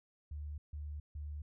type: tone bursts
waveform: sine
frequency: 74.1 Hz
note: D2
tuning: 16 cents sharp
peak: -40 dBFS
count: 3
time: 0.31-1.42 s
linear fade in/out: 5 ms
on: 270 ms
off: 150 ms
effects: none